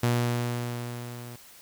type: tone with level ramp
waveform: sawtooth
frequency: 120.3 Hz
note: B2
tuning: 45 cents flat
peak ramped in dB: -17 to -36 dBFS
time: 0.03-1.36 s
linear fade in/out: 5 ms
effects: white hiss -51 dBFS RMS until 1.61 s